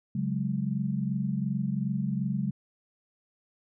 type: chord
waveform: sine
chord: C# suspended fourth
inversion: none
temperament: equal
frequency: 138.59 / 185 / 207.7 Hz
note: C#3 / F#3 / G#3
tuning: 0 / 0 / 0 cents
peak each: -31 dBFS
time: 0.15-2.51 s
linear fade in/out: 5 ms
effects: none